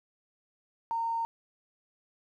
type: tone with tanh clipping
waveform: triangle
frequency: 918 Hz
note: A#5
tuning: 27 cents flat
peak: -28 dBFS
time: 0.91-1.25 s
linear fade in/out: 0 ms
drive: 3 dB
effects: none